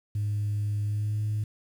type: tone with pitch glide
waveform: sine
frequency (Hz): 103.83 to 106.32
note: G#2 to G#2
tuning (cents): 0 to +41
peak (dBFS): -24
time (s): 0.15-1.44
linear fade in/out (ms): 5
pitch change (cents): +41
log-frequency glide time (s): 0.84-1.21
effects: tanh soft clip ceiling -23 dBFS + 9-bit